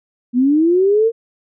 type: linear sweep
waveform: sine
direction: up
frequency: 236.7 to 466.2 Hz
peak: -10 dBFS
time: 0.33-1.12 s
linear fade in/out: 50 ms
effects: none